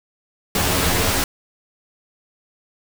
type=noise with comb filter; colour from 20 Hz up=pink; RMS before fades=-19 dBFS; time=0.55-1.24 s; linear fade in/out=2 ms; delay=11 ms; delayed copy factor=+0.9; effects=none